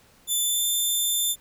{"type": "tone with pitch glide", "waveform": "10% pulse", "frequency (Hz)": [3520, 3553], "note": ["A7", "A7"], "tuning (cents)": [0, 16], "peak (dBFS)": -15, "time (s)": [0.27, 1.36], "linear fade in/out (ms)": 50, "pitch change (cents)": 16, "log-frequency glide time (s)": [0.43, 0.66], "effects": ["pink hiss -57 dBFS RMS until 1.4 s"]}